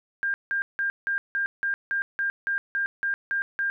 sine tone bursts, 1600 Hz, G6, 35 cents sharp, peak -23 dBFS, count 13, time 0.23-3.7 s, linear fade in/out 0 ms, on 110 ms, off 170 ms, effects none

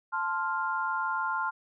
sine chord, F major, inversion first, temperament equal, 880 / 1046.5 / 1396.9 Hz, A5 / C6 / F6, 0 / 0 / 0 cents, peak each -33 / -32 / -31 dBFS, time 0.12-1.51 s, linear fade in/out 20 ms, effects none

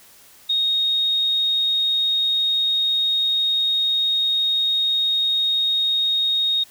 sine tone, 3729 Hz, A#7, in tune, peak -17 dBFS, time 0.49-6.64 s, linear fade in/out 10 ms, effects white hiss -49 dBFS RMS until 6.7 s

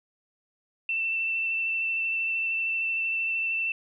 sine tone with vibrato, 2675 Hz, E7, 25 cents sharp, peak -25 dBFS, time 0.89-3.72 s, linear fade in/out 2 ms, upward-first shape sine, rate 13 Hz, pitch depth 14 cents each way, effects none

